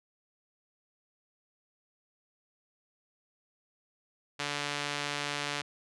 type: tone with band-pass filter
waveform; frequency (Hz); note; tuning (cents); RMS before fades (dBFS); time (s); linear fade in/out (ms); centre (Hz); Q
sawtooth; 144.9; D3; -23; -35; 4.39-5.62; 10; 3200; 0.7
effects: resampled to 24000 Hz